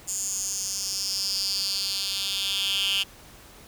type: tone with high-pass filter sweep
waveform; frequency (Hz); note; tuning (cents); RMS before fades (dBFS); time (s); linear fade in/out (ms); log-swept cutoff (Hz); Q
10% pulse; 196; G3; 0; -28; 0.07-3.04; 20; 7200 to 3000; 5.3
effects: pink hiss -49 dBFS RMS until 3.67 s